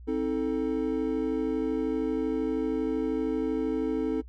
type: chord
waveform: triangle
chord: A diminished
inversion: first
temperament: just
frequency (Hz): 264 / 316.8 / 440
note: C4 / Eb4 / A4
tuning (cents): +16 / +31 / 0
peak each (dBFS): -28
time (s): 0.07-4.22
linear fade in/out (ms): 20
effects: noise-tail reverb RT60 0.1 s tail -21 dB re dry + added 60 Hz sine -43 dBFS peak until 4.28 s